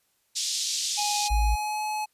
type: band-pass noise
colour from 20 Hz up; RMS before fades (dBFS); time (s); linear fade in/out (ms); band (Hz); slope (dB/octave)
white; -29; 0.35-1.29; 20; 3600 to 6900; 24
type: tone with pitch glide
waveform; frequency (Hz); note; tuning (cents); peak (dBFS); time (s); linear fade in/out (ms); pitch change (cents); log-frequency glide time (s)
square; 830 to 852.3; G#5 to G#5; -1 to +45; -28; 0.97-2.06; 20; +46; 1.24-1.83
type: tone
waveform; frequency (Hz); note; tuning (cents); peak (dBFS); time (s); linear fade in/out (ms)
sine; 55; A1; 0; -20; 1.3-1.56; 20
effects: white hiss -70 dBFS RMS until 2.13 s + resampled to 32000 Hz